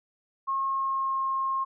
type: tone with pitch glide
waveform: sine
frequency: 1081 to 1071.1 Hz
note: C#6 to C6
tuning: -44 to +40 cents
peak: -25 dBFS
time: 0.47-1.65 s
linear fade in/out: 20 ms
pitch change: -16 cents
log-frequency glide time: 0.67-1.23 s
effects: none